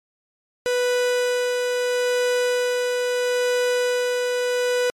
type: tone with tremolo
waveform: 45% pulse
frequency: 493.9 Hz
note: B4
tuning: in tune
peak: -18 dBFS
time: 0.66-4.9 s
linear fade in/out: 0 ms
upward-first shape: sine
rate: 0.76 Hz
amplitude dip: 25%
effects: low-pass 10000 Hz 12 dB/octave + MP3 64 kbps